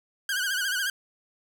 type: tone with vibrato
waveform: sawtooth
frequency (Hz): 1541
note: G6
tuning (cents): -30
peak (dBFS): -22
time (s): 0.29-0.9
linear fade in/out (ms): 2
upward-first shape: sine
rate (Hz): 14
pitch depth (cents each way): 99
effects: none